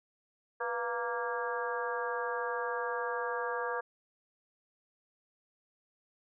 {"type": "harmonic tone with a mistuned harmonic", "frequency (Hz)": 233.1, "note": "A#3", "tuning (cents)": 0, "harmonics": [2, 3, 4, 5, 6, 7], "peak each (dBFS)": [-36, -42, -39, -39, -44, -39], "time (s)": [0.6, 3.81], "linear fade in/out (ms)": 10, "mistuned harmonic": 2, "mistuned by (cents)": 82, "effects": []}